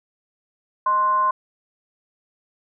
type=tone with frequency modulation; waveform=sine; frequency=1050 Hz; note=C6; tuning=6 cents sharp; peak=-16 dBFS; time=0.86-1.31 s; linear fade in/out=5 ms; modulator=430 Hz; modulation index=0.29; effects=none